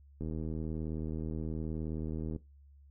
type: click train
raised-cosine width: 3 ms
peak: -26 dBFS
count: 171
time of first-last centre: 0.21-2.362 s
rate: 79 Hz
effects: noise-tail reverb RT60 0.2 s tail -17 dB re dry + added 70 Hz sine -55 dBFS peak until 2.9 s